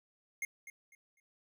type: tone with echo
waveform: square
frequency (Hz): 2132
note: C7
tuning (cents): +32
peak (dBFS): -35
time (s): 0.42-0.45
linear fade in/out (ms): 2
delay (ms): 250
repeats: 3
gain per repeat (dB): -12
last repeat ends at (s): 1.2
effects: none